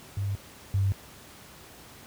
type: tone pair in turn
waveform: sine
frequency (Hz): 99.6 / 97.61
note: G2 / G2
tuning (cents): +28 / -7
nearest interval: unison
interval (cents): 35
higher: first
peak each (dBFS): -26 / -21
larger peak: second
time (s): 0.17-0.35 / 0.74-0.92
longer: neither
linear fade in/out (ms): 0
effects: pink hiss -49 dBFS RMS until 2.06 s + high-pass 60 Hz 12 dB/octave